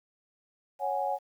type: chord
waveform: sine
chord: C# suspended fourth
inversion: none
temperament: just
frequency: 554.4 / 739.2 / 831.5 Hz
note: C#5 / F#5 / G#5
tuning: 0 / -2 / +2 cents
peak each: -33 / -32 / -31 dBFS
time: 0.79-1.19 s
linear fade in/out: 50 ms
effects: 10-bit